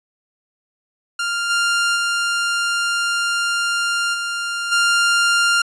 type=tone with level steps; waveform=sawtooth; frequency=1396.9 Hz; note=F6; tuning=in tune; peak=-16 / -12 / -14 / -18 / -10 dBFS; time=1.19-5.62 s; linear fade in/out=5 ms; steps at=1.49 / 1.95 / 4.13 / 4.71 s; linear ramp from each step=20 ms; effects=resampled to 22050 Hz